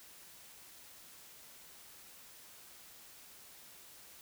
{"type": "silence", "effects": ["white hiss -56 dBFS RMS until 4.21 s"]}